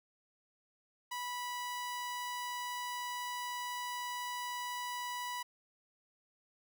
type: tone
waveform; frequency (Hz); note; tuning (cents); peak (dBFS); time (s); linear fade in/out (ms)
sawtooth; 982; B5; -10; -34; 1.11-5.43; 10
effects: none